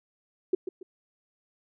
sine tone with echo, 370 Hz, F#4, in tune, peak -19 dBFS, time 0.53-0.55 s, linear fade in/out 5 ms, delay 140 ms, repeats 2, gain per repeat -10 dB, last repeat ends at 0.83 s, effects none

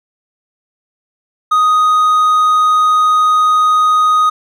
triangle tone, 1247 Hz, D#6, 3 cents sharp, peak -6 dBFS, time 1.51-4.3 s, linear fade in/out 10 ms, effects none

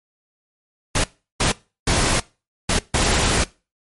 pink noise bursts at uneven times, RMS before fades -18 dBFS, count 5, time 0.95-1.04 / 1.4-1.52 / 1.87-2.2 / 2.69-2.79 / 2.94-3.44 s, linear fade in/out 5 ms, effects noise-tail reverb RT60 0.3 s tail -21 dB re dry + MP3 48 kbps

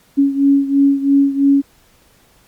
sine beating tone pair, 277.5 / 280.5 Hz, C#4 / C#4, +2 / +21 cents, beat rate 3 Hz, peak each -11 / -15 dBFS, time 0.17-1.62 s, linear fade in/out 20 ms, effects pink hiss -52 dBFS RMS until 2.47 s + MP3 96 kbps

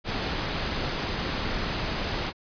pink noise, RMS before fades -29 dBFS, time 0.04-2.33 s, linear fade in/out 50 ms, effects resampled to 11025 Hz

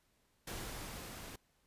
pink noise with level ramp, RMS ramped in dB -43 to -49 dBFS, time 0.47-1.36 s, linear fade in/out 5 ms, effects pink hiss -75 dBFS RMS until 1.66 s + resampled to 32000 Hz

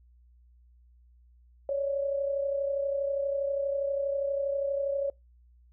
sine tone pair together, 554.9 / 587.3 Hz, C#5 / D5, +2 / 0 cents, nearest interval minor second, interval 98 cents, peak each -27 / -36 dBFS, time 1.69-5.1 s, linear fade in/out 2 ms, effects noise-tail reverb RT60 0.2 s tail -24 dB re dry + added 60 Hz sine -56 dBFS peak until 5.72 s

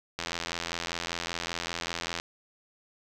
click train, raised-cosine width 0.2 ms, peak -14 dBFS, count 172, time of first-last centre 0.19-2.199 s, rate 85.1 Hz, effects none

